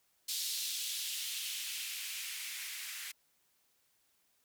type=noise with band-pass filter sweep; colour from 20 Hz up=violet; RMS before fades=-40 dBFS; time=0.28-3.12 s; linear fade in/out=10 ms; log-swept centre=4000 to 1900 Hz; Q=2; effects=white hiss -74 dBFS RMS until 4.44 s